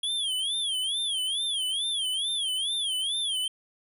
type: tone with vibrato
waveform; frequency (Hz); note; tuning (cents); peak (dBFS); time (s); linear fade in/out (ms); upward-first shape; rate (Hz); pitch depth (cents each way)
square; 3283; G#7; -21; -27; 0.03-3.48; 5; sine; 2.3; 160
effects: resampled to 32000 Hz